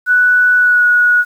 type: tone with pitch glide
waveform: sine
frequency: 1481 to 1458.9 Hz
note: F#6 to F#6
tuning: +1 to -25 cents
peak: -7 dBFS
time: 0.06-1.25 s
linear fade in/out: 50 ms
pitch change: -26 cents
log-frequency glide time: 0.57-0.84 s
effects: 7-bit